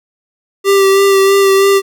square tone with vibrato, 392 Hz, G4, in tune, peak -7 dBFS, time 0.64-1.82 s, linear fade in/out 50 ms, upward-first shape sine, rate 3.1 Hz, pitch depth 19 cents each way, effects none

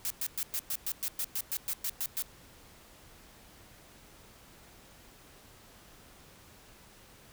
blue noise bursts, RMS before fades -33 dBFS, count 14, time 0.05-2.222 s, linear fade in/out 0 ms, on 53 ms, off 110 ms, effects pink hiss -56 dBFS RMS until 7.32 s

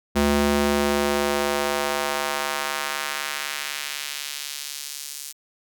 square tone with high-pass filter sweep, 72 Hz, D2, 34 cents flat, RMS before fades -25 dBFS, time 0.15-5.33 s, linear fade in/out 20 ms, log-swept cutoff 170 to 6600 Hz, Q 0.9, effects none

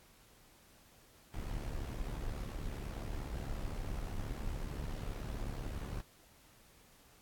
brown noise with amplitude modulation, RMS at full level -37 dBFS, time 1.34-6.01 s, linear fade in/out 0 ms, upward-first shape sine, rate 71.5 Hz, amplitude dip 65%, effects pink hiss -63 dBFS RMS until 7.21 s + AAC 64 kbps

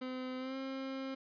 30% pulse tone with pitch glide, 256.5 to 266.9 Hz, C4 to C4, -34 to +35 cents, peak -36 dBFS, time 0.01-1.15 s, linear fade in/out 10 ms, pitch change +69 cents, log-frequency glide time 0.38-0.56 s, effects resampled to 11025 Hz + 12-bit

